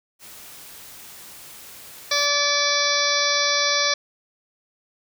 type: noise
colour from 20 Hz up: white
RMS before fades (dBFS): -42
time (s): 0.19-2.28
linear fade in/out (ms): 50
type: harmonic tone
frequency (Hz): 578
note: D5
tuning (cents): -28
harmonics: 1 / 2 / 3 / 4 / 6 / 7 / 8 / 9 / 10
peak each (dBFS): -27 / -27 / -27 / -27 / -27 / -27 / -27 / -27 / -27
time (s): 2.11-3.94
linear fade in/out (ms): 5
effects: none